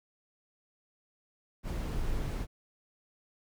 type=noise; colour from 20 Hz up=brown; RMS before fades=-33 dBFS; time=1.63-2.47 s; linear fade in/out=50 ms; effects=none